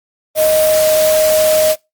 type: tone in noise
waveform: sine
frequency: 622.3 Hz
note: D#5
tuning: in tune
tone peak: -9 dBFS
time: 0.35-1.76 s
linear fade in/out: 50 ms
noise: white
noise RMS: -19 dBFS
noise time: 0.35-1.76 s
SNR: +7 dB
effects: noise-tail reverb RT60 0.2 s tail -22 dB re dry + Opus 32 kbps